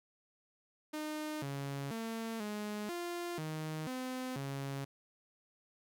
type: tone with pitch steps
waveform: sawtooth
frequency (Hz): 305.8 / 139.4 / 226.2 / 209.4 / 347.8 / 156.2 / 256.1 / 137.9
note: D#4 / C#3 / A3 / G#3 / F4 / D#3 / C4 / C#3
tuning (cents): -30 / +10 / +48 / +15 / -7 / +7 / -37 / -9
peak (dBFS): -34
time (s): 0.93-4.85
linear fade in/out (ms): 10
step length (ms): 490
effects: none